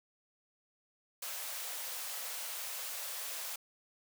white high-pass noise, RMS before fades -41 dBFS, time 1.22-3.56 s, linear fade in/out 5 ms, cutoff 470 Hz, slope 96 dB/octave, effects none

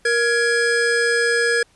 square tone pair together, 470 / 1675 Hz, A#4 / G#6, +14 / +14 cents, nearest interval octave + minor seventh, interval 2200 cents, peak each -20 / -19 dBFS, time 0.05-1.63 s, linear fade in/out 5 ms, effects pink hiss -57 dBFS RMS until 1.75 s + resampled to 24000 Hz

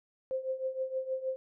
sine tone with tremolo, 523.3 Hz, C5, in tune, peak -28 dBFS, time 0.31-1.36 s, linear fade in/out 0 ms, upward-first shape triangle, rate 6.4 Hz, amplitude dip 85%, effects none

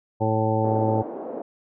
harmonic tone, 110 Hz, A2, in tune, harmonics 1 / 2 / 3 / 4 / 5 / 7 / 8, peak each -24 / -29 / -28 / -29 / -26 / -28 / -29 dBFS, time 0.2-1.03 s, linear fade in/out 20 ms
white band-pass noise, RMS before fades -33 dBFS, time 0.64-1.42 s, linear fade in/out 5 ms, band 260 to 640 Hz, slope 24 dB/octave
effects none

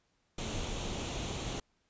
pink noise with comb filter, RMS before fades -37 dBFS, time 0.38-1.6 s, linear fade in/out 5 ms, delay 0.3 ms, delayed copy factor +0.5, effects pink hiss -75 dBFS RMS until 1.89 s + resampled to 16000 Hz

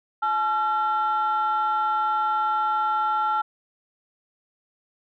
sine tone pair together, 857.4 / 1361 Hz, A5 / F6, -45 / -45 cents, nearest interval minor sixth, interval 800 cents, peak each -22 dBFS, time 0.22-3.42 s, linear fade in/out 10 ms, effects tanh soft clip ceiling -16 dBFS

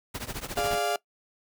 pink noise with tremolo, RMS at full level -32 dBFS, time 0.14-0.79 s, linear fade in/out 10 ms, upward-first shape triangle, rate 14 Hz, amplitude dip 95%
35% pulse chord, D diminished, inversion second, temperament equal, 415.3 / 587.3 / 698.5 Hz, Ab4 / D5 / F5, 0 / 0 / 0 cents, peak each -30 / -30 / -26 dBFS, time 0.57-0.96 s, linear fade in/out 2 ms
effects noise-tail reverb RT60 0.1 s tail -21 dB re dry

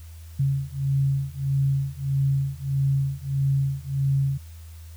sine beating tone pair, 136.4 / 138 Hz, C#3 / C#3, -28 / -7 cents, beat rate 1.6 Hz, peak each -24 dBFS, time 0.39-4.38 s, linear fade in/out 10 ms, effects added 81 Hz sine -39 dBFS peak until 4.96 s + white hiss -54 dBFS RMS until 4.96 s

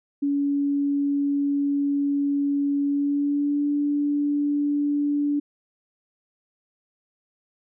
sine tone with pitch glide, 283.4 to 289.9 Hz, C#4 to D4, +38 to -22 cents, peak -20 dBFS, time 0.22-5.4 s, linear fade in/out 10 ms, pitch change +40 cents, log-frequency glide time 2.84-3.67 s, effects none

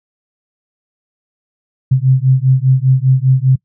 sine beating tone pair, 128.7 / 133.7 Hz, C3 / C3, -28 / +38 cents, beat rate 5 Hz, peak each -11 dBFS, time 1.91-3.56 s, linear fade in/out 10 ms, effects noise-tail reverb RT60 0.1 s tail -23 dB re dry

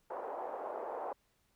white band-pass noise, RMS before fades -41 dBFS, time 0.1-1.13 s, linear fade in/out 5 ms, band 440 to 840 Hz, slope 24 dB/octave, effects pink hiss -75 dBFS RMS until 1.55 s

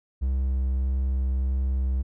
triangle tone with vibrato, 65.41 Hz, C2, in tune, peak -20 dBFS, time 0.21-2.03 s, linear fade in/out 20 ms, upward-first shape sine, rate 1.6 Hz, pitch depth 10 cents each way, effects none

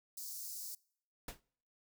white high-pass noise, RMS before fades -45 dBFS, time 0.17-0.75 s, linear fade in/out 5 ms, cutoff 4600 Hz, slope 48 dB/octave
pink noise with exponential decay, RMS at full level -39 dBFS, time 1.28-1.41 s, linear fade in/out 5 ms, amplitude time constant 27 ms
effects noise-tail reverb RT60 0.6 s tail -25 dB re dry

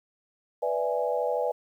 sine chord, E dominant seventh, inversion second, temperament equal, 493.9 / 587.3 / 659.3 / 830.6 Hz, B4 / D5 / E5 / G#5, 0 / 0 / 0 / 0 cents, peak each -28 / -30 / -32 / -32 dBFS, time 0.62-1.52 s, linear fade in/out 10 ms, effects 10-bit

